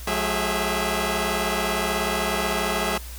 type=tone cluster; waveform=10% pulse; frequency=180.9 / 213.9 / 409.3 / 658 Hz; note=F#3 / A3 / G#4 / E5; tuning=-39 / -49 / -25 / -3 cents; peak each=-20 dBFS; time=0.07-2.98 s; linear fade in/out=5 ms; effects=added 60 Hz sine -35 dBFS peak until 3.18 s + white hiss -42 dBFS RMS until 3.18 s